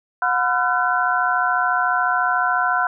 sine tone cluster, 727 / 1007 / 1370 / 1504 Hz, F#5 / B5 / F6 / F#6, -31 / +33 / -34 / +28 cents, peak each -22 dBFS, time 0.22-2.87 s, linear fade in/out 2 ms, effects none

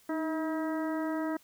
harmonic tone with a mistuned harmonic, 320.3 Hz, E4, 50 cents flat, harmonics 1 / 2 / 3 / 4 / 5 / 6, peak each -31 / -37 / -41 / -43 / -45 / -47 dBFS, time 0.09-1.37 s, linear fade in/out 5 ms, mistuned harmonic 1, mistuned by -45 cents, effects white hiss -62 dBFS RMS until 1.43 s

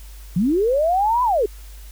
sine linear two-way sweep, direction up then down, 158.3 to 1016 to 381.3 Hz, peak -15 dBFS, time 0.36-1.46 s, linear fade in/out 5 ms, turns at 1.23 s, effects added 50 Hz sine -36 dBFS peak until 1.91 s + white hiss -48 dBFS RMS until 1.91 s

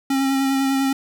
square tone with vibrato, 270.5 Hz, C#4, 42 cents flat, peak -18 dBFS, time 0.1-0.93 s, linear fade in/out 5 ms, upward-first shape sine, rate 10 Hz, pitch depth 19 cents each way, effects none

